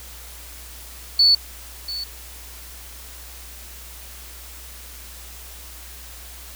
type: tone with echo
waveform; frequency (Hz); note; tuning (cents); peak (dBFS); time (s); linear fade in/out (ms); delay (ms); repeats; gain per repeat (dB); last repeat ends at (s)
sine; 4455; C#8; +8; -11; 1.19-1.35; 5; 690; 1; -15; 2.04
effects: added 60 Hz sine -41 dBFS peak until 6.55 s + white hiss -41 dBFS RMS until 6.55 s